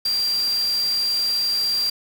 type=tone in noise; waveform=sine; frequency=4734 Hz; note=D8; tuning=13 cents sharp; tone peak=-19 dBFS; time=0.05-1.9 s; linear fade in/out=5 ms; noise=white; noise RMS=-34 dBFS; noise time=0.05-1.9 s; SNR=+12 dB; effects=none